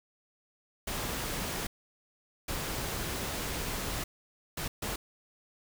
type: noise bursts at uneven times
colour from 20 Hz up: pink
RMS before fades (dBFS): -35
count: 4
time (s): 0.87-1.67 / 2.48-4.04 / 4.57-4.68 / 4.82-4.96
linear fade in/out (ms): 5
effects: none